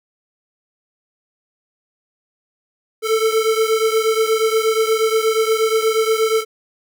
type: beating tone pair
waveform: square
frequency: 440 / 448.4 Hz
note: A4 / A4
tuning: 0 / +33 cents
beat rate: 8.4 Hz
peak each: -17 / -20 dBFS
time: 3.02-6.45 s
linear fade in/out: 50 ms
effects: none